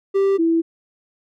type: tone pair in turn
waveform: triangle / sine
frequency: 392 / 330.1 Hz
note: G4 / E4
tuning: 0 / +2 cents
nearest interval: minor third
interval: 298 cents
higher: first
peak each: -12 / -14 dBFS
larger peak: first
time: 0.14-0.38 / 0.38-0.62 s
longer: neither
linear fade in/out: 20 ms
effects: none